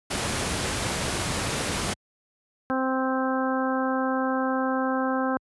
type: noise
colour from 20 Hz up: pink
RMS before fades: -27 dBFS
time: 0.1-1.94 s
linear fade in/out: 10 ms
type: harmonic tone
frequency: 261.6 Hz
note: C4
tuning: in tune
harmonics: 1 / 2 / 3 / 4 / 5 / 6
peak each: -26 / -29 / -31 / -32 / -33 / -34 dBFS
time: 2.7-5.37 s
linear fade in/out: 0 ms
effects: high-pass 60 Hz 12 dB/octave + resampled to 24000 Hz